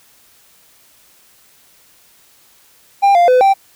triangle tone with pitch steps, 797 / 697 / 505 / 782 Hz, G5 / F5 / B4 / G5, +28 / -4 / +39 / -4 cents, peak -5 dBFS, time 3.02-3.54 s, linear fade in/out 20 ms, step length 130 ms, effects white hiss -50 dBFS RMS until 3.75 s

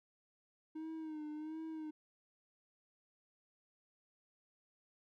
triangle tone with vibrato, 311.1 Hz, D#4, in tune, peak -40 dBFS, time 0.75-1.91 s, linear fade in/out 10 ms, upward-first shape sine, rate 1.4 Hz, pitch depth 55 cents each way, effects none

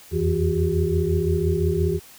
sine tone cluster, 81.2 / 87 / 163.7 / 366.6 / 401.8 Hz, E2 / F2 / E3 / F#4 / G4, -26 / -6 / -12 / -16 / +43 cents, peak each -25 dBFS, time 0.11-2 s, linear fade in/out 50 ms, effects white hiss -47 dBFS RMS until 2.18 s

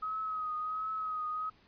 sine tone with vibrato, 1266 Hz, D#6, 30 cents sharp, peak -33 dBFS, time 0.02-1.5 s, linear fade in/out 10 ms, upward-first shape triangle, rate 1.4 Hz, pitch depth 43 cents each way, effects pink hiss -64 dBFS RMS until 1.67 s + resampled to 11025 Hz

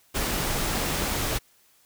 pink noise, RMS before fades -27 dBFS, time 0.14-1.39 s, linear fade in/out 20 ms, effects white hiss -61 dBFS RMS until 1.85 s

